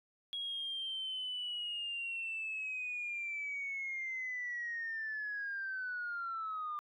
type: linear sweep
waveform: sine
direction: down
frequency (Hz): 3320 to 1194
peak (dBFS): -36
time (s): 0.33-6.79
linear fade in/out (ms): 0
effects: tanh soft clip ceiling -32 dBFS